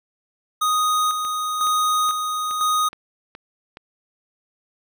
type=tone with tremolo; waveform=square; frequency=1244.5 Hz; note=D#6; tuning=in tune; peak=-18 dBFS; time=0.61-2.89 s; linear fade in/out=10 ms; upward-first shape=square; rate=1 Hz; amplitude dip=45%
type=click train; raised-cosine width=0.3 ms; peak=-22 dBFS; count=7; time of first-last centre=1.25-3.771 s; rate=2.38 Hz
effects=none